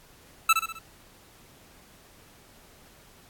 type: tone with echo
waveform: 25% pulse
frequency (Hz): 1318.5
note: E6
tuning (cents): 0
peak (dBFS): -12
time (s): 0.49-0.53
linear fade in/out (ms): 5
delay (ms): 65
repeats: 4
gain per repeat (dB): -6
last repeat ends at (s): 0.79
effects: pink hiss -55 dBFS RMS until 3.29 s + AAC 64 kbps